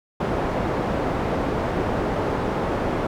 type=low-pass noise; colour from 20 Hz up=white; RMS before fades=-24 dBFS; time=0.2-3.07 s; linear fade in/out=5 ms; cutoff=680 Hz; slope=12 dB/octave; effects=none